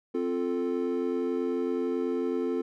triangle chord, F major, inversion second, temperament equal, 261.6 / 349.2 / 440 Hz, C4 / F4 / A4, 0 / 0 / 0 cents, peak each -29 dBFS, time 0.14-2.62 s, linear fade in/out 10 ms, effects none

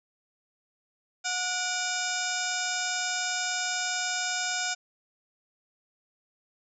harmonic tone with a mistuned harmonic, 729 Hz, F#5, 26 cents flat, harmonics 1 / 2 / 3 / 4 / 5 / 6 / 7 / 8 / 9 / 10, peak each -36 / -33 / -37 / -41 / -38 / -45 / -35 / -42 / -38 / -36 dBFS, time 1.24-4.75 s, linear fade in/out 20 ms, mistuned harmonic 3, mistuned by +120 cents, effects none

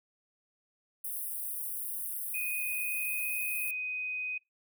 white high-pass noise, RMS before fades -37 dBFS, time 1.04-3.71 s, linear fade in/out 5 ms, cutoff 9000 Hz, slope 96 dB/octave
sine tone with pitch glide, 2489 to 2503 Hz, D#7 to D#7, 0 to +10 cents, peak -33 dBFS, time 2.34-4.38 s, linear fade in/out 5 ms, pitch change +10 cents, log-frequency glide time 2.74-3.23 s
effects noise-tail reverb RT60 0.2 s tail -24 dB re dry

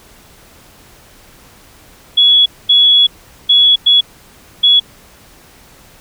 sine tone bursts at uneven times, 3374 Hz, G#7, 27 cents sharp, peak -5 dBFS, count 5, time 2.17-2.46 / 2.69-3.07 / 3.49-3.76 / 3.86-4.01 / 4.63-4.8 s, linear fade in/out 10 ms, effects pink hiss -43 dBFS RMS until 6 s

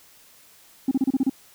sine tone bursts, 266.1 Hz, C4, 29 cents sharp, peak -15 dBFS, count 7, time 0.88-1.297 s, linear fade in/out 5 ms, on 33 ms, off 31 ms, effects tanh soft clip ceiling -15 dBFS + white hiss -53 dBFS RMS until 1.54 s

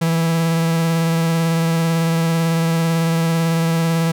45% pulse tone with vibrato, 164.81 Hz, E3, in tune, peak -15 dBFS, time 0.01-4.12 s, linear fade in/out 10 ms, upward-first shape triangle, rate 18 Hz, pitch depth 21 cents each way, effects none

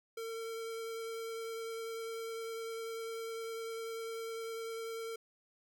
square tone with vibrato, 453.5 Hz, A#4, 48 cents flat, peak -40 dBFS, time 0.17-5.16 s, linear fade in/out 5 ms, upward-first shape sine, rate 10 Hz, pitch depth 11 cents each way, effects none

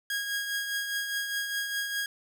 sawtooth tone with tremolo, 1639 Hz, G#6, 23 cents flat, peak -24 dBFS, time 0.1-2.06 s, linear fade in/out 2 ms, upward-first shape triangle, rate 4.9 Hz, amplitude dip 50%, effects none

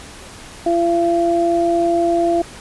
sine tone pair together, 340.4 / 681.2 Hz, F4 / F5, -44 / -43 cents, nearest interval octave, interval 1201 cents, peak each -16 dBFS, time 0.66-2.42 s, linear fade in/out 5 ms, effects pink hiss -37 dBFS RMS until 2.6 s + resampled to 24000 Hz

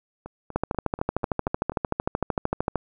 two click trains, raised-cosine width 1 ms, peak -9 / -23 dBFS, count 30 / 7, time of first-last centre 0.56-2.757 / 0.26-1.72 s, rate 13.2 / 4.11 Hz, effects none

